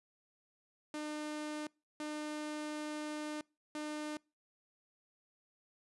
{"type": "tone bursts at uneven times", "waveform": "sawtooth", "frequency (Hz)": 302.1, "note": "D4", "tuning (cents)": 49, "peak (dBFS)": -35, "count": 3, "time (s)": [[0.94, 1.67], [2, 3.41], [3.75, 4.17]], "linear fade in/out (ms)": 2, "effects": ["noise-tail reverb RT60 0.3 s tail -26 dB re dry", "resampled to 24000 Hz"]}